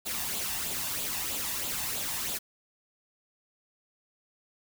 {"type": "noise with flanger", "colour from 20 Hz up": "white", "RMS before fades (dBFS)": -33, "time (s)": [0.05, 2.39], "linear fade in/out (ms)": 20, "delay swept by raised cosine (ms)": [0.26, 1.14], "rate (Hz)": 3.1, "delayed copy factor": 0.55, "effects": []}